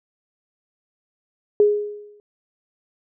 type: tone with exponential decay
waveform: sine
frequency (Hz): 415.3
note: G#4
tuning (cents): 0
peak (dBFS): -9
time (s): 1.6-2.2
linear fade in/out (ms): 1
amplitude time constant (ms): 130
effects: none